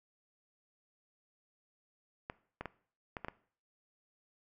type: clicks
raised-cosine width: 0.5 ms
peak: -24 dBFS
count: 6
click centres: 2.299 / 2.61 / 2.657 / 3.168 / 3.247 / 3.284 s
effects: noise-tail reverb RT60 0.5 s tail -19 dB re dry